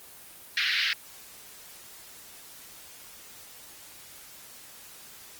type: band-pass noise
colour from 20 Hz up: pink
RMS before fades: -25 dBFS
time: 0.57-0.93 s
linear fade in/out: 2 ms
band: 1600 to 4900 Hz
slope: 48 dB/octave
effects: white hiss -48 dBFS RMS until 5.39 s + Opus 24 kbps